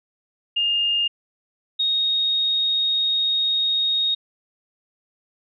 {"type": "tone pair in turn", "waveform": "sine", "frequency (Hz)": [2824, 3734], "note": ["F7", "A#7"], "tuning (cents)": [19, 2], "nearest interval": "perfect fourth", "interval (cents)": 483, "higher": "second", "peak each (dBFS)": -18, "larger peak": "neither", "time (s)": [[0.56, 1.08], [1.79, 4.15]], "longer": "second", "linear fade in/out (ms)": 10, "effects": []}